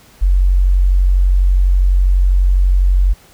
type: tone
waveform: sine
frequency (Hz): 46.06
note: F#1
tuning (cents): -7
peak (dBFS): -8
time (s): 0.21-3.14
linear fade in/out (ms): 20
effects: pink hiss -46 dBFS RMS until 3.33 s